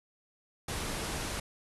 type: low-pass noise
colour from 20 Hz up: pink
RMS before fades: -36 dBFS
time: 0.68-1.4 s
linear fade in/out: 5 ms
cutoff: 12000 Hz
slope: 96 dB/octave
effects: none